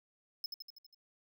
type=tone with echo; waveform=square; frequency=5180 Hz; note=E8; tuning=31 cents flat; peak=-36 dBFS; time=0.44-0.46 s; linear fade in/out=2 ms; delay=81 ms; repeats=6; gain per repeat=-4 dB; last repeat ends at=0.946 s; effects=none